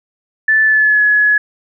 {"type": "tone with pitch glide", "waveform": "sine", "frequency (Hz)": [1752, 1693.3], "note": ["A6", "G#6"], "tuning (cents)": [-8, 33], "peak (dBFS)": -8, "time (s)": [0.48, 1.38], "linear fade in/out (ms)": 5, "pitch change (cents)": -59, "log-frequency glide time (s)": [0.64, 1.02], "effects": []}